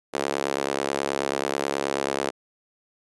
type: tone with high-pass filter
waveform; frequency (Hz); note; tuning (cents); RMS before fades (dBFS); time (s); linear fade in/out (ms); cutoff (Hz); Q
sawtooth; 69.3; C#2; 0; -27; 0.13-2.31; 20; 430; 1.4
effects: resampled to 24000 Hz